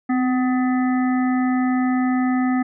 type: harmonic tone with a mistuned harmonic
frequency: 251.5 Hz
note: B3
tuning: 32 cents sharp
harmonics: 1 / 3 / 5 / 7 / 8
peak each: -17 / -27 / -31 / -34 / -35 dBFS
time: 0.09-2.63 s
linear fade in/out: 10 ms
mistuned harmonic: 1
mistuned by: +31 cents
effects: none